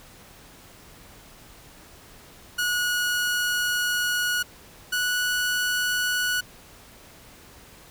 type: tone pair in turn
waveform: sawtooth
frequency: 1456 / 1472.1 Hz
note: F#6 / F#6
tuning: -28 / -9 cents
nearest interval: unison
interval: 19 cents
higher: second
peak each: -19 dBFS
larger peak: neither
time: 2.58-4.43 / 4.92-6.41 s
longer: first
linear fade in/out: 10 ms
effects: pink hiss -49 dBFS RMS until 7.9 s